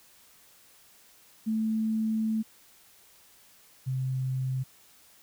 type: tone pair in turn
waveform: sine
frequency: 220 / 130.5 Hz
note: A3 / C3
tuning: 0 / -4 cents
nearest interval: major sixth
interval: 904 cents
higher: first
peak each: -25 / -27 dBFS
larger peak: first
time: 1.46-2.43 / 3.86-4.64 s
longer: first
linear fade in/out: 20 ms
effects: white hiss -58 dBFS RMS until 5.22 s